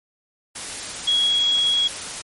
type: tone in noise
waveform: sine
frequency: 3322 Hz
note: G#7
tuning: in tune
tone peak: -16 dBFS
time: 1.07-1.88 s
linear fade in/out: 10 ms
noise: white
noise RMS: -31 dBFS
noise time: 0.55-2.22 s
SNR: +12 dB
effects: MP3 48 kbps

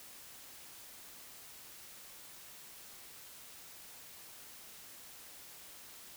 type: silence
effects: white hiss -53 dBFS RMS until 6.16 s

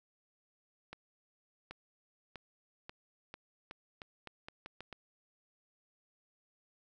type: accelerating click train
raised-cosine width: 0.3 ms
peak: -29 dBFS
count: 12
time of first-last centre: 0.93-4.927 s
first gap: 780 ms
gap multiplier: 0.83
effects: none

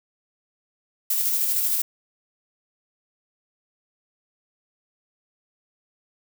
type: noise with tremolo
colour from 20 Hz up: violet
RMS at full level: -22 dBFS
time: 1.1-1.82 s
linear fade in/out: 5 ms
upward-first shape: square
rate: 13 Hz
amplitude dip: 25%
effects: none

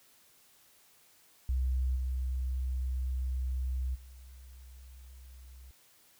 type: tone with level steps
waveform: sine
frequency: 64 Hz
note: C2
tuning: 38 cents flat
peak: -27 / -30 / -48 dBFS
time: 1.49-5.71 s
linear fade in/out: 0 ms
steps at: 1.95 / 3.94 s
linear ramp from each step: 20 ms
effects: white hiss -63 dBFS RMS until 6.19 s

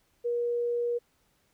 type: tone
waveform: sine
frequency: 477.4 Hz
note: A#4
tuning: 41 cents sharp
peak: -26 dBFS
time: 0.24-0.99 s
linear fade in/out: 20 ms
effects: pink hiss -70 dBFS RMS until 1.53 s

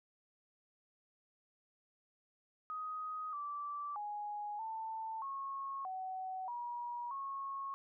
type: tone with pitch steps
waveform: sine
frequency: 1253 / 1164 / 831 / 889 / 1093 / 752 / 959 / 1095 Hz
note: D#6 / D6 / G#5 / A5 / C#6 / F#5 / A#5 / C#6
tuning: +12 / -16 / +1 / +18 / -25 / +28 / +49 / -22 cents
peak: -39 dBFS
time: 2.7-7.74 s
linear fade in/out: 0 ms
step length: 630 ms
effects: none

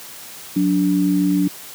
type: tone pair together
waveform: sine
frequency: 183.19 / 290.8 Hz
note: F#3 / D4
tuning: -17 / -17 cents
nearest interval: minor sixth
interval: 800 cents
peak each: -18 / -16 dBFS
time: 0.56-1.48 s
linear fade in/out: 5 ms
effects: white hiss -37 dBFS RMS until 1.74 s + high-pass 100 Hz 12 dB/octave

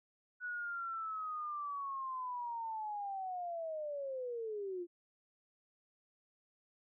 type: linear sweep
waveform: sine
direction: down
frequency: 1480 to 339.8 Hz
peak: -38 dBFS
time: 0.4-4.87 s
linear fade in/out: 50 ms
effects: none

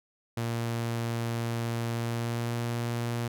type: tone with pitch glide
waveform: sawtooth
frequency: 116.54 to 118.3 Hz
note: A#2 to A#2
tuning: 0 to +26 cents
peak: -25 dBFS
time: 0.37-3.28 s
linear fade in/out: 5 ms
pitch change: +26 cents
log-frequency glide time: 1.95-2.59 s
effects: none

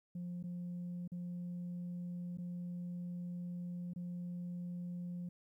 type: tone with dropouts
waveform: sine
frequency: 176.2 Hz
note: F3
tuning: 16 cents sharp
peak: -38 dBFS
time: 0.15-5.29 s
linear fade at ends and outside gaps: 5 ms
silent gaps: 0.428-0.438 / 1.077-1.118 / 2.373-2.383 / 3.935-3.96 s
effects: tanh soft clip ceiling -38 dBFS + 13-bit

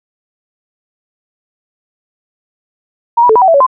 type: tone with pitch steps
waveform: sine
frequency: 938 / 975 / 439.5 / 976 / 760 / 661 / 561 / 1033 Hz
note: A#5 / B5 / A4 / B5 / F#5 / E5 / C#5 / C6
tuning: +11 / -23 / -2 / -21 / +46 / +5 / +21 / -22 cents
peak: -4 dBFS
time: 3.17-3.666 s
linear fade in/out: 10 ms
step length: 62 ms
effects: none

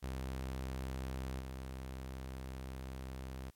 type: tone with level steps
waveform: sawtooth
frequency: 65.4 Hz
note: C2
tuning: in tune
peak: -35 / -39 dBFS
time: 0.02-3.51 s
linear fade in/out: 20 ms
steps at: 1.39 s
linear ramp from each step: 20 ms
effects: white hiss -75 dBFS RMS until 3.55 s + AAC 64 kbps

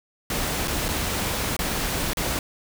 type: noise with dropouts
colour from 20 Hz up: pink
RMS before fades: -26 dBFS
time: 0.3-2.39 s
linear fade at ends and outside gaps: 2 ms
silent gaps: 0.675-0.679 / 0.883-0.887 / 1.566-1.59 / 2.134-2.17 s
effects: none

